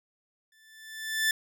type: tone with exponential growth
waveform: sawtooth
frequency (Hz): 1760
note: A6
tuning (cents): 0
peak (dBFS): -18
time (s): 0.52-1.31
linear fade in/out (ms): 2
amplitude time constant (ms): 170
effects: none